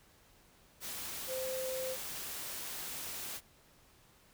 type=tone in noise; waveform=sine; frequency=519 Hz; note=C5; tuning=14 cents flat; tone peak=-36 dBFS; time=1.27-1.97 s; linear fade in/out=50 ms; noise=white; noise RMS=-42 dBFS; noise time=0.8-3.41 s; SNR=+3 dB; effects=pink hiss -64 dBFS RMS until 4.33 s